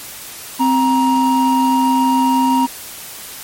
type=tone pair together; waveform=triangle; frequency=260.7 / 942 Hz; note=C4 / A#5; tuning=-6 / +18 cents; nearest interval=octave + minor seventh; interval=2224 cents; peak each=-12 dBFS; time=0.59-2.67 s; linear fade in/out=20 ms; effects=white hiss -32 dBFS RMS until 3.43 s + MP3 64 kbps